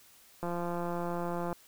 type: click train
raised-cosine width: 1 ms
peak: -22 dBFS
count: 191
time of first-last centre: 0.43-1.528 s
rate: 173 Hz
effects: white hiss -59 dBFS RMS until 1.67 s